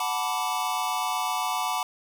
square chord, B minor seventh, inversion second, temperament equal with one note detuned, 740 / 880 / 987.8 / 1165.9 Hz, F#5 / A5 / B5 / D6, 0 / 0 / 0 / -13 cents, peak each -32 dBFS, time 0-1.83 s, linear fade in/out 2 ms, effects none

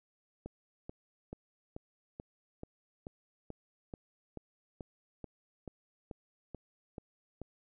click train, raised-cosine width 2 ms, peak -29 dBFS, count 17, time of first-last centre 0.46-7.417 s, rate 2.3 Hz, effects none

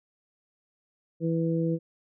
harmonic tone, 164.81 Hz, E3, in tune, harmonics 1 / 2 / 3, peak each -26 / -29 / -31 dBFS, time 1.2-1.79 s, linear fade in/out 50 ms, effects none

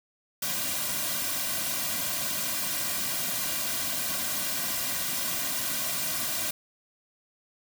white noise with comb filter, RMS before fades -30 dBFS, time 0.42-6.51 s, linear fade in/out 5 ms, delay 2.3 ms, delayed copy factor -0.9, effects none

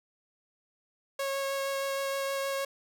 sawtooth tone with vibrato, 548 Hz, C#5, 20 cents flat, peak -26 dBFS, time 1.19-2.65 s, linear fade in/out 5 ms, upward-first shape sine, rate 6.4 Hz, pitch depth 9 cents each way, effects none

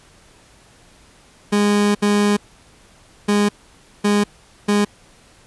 30% pulse tone bursts at uneven times, 205.8 Hz, G#3, 16 cents flat, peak -11 dBFS, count 5, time 1.52-1.95 / 2.02-2.37 / 3.28-3.49 / 4.04-4.24 / 4.68-4.85 s, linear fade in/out 10 ms, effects pink hiss -50 dBFS RMS until 5.46 s + resampled to 24000 Hz

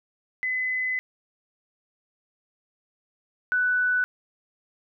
sine tone pair in turn, 2020 / 1490.1 Hz, B6 / F#6, +39 / +12 cents, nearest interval perfect fourth, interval 527 cents, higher first, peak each -24 / -20 dBFS, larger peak second, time 0.43-0.99 / 3.52-4.04 s, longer first, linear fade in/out 0 ms, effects none

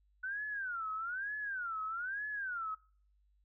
sine tone with vibrato, 1480 Hz, F#6, in tune, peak -36 dBFS, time 0.23-2.75 s, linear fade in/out 10 ms, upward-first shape sine, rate 1.1 Hz, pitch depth 250 cents each way, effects noise-tail reverb RT60 0.5 s tail -22 dB re dry + added 50 Hz sine -68 dBFS peak until 3.44 s

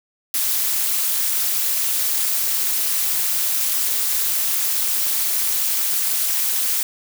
blue noise with amplitude modulation, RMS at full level -17 dBFS, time 0.34-6.83 s, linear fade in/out 2 ms, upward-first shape sine, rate 240 Hz, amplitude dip 75%, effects none

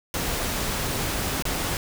pink noise with dropouts, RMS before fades -27 dBFS, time 0.14-1.77 s, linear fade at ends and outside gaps 1 ms, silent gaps 1.424-1.453 s, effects none

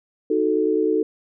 sine chord, D# diminished, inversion none, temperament equal, 311.1 / 370 / 440 Hz, D#4 / F#4 / A4, 0 / 0 / 0 cents, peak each -22 / -23 / -20 dBFS, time 0.3-1.03 s, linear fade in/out 5 ms, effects none

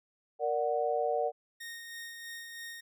sine chord, Bb augmented, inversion none, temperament equal, 466.2 / 587.3 / 740 Hz, Bb4 / D5 / F#5, 0 / 0 / 0 cents, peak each -32 dBFS, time 0.39-1.32 s, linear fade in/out 50 ms
sawtooth tone with tremolo, 1854 Hz, A#6, 10 cents flat, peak -37 dBFS, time 1.6-2.81 s, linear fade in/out 10 ms, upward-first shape sine, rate 3.1 Hz, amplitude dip 35%
effects none

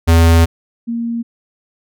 square / sine tone pair in turn, 83 / 233 Hz, E2 / A#3, +12 / -1 cents, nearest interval octave + tritone, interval 1787 cents, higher second, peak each -7 / -17 dBFS, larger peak first, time 0.07-0.46 / 0.87-1.23 s, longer first, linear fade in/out 20 ms, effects none

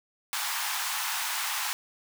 pink high-pass noise, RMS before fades -31 dBFS, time 0.33-1.73 s, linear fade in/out 0 ms, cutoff 820 Hz, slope 48 dB/octave, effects none

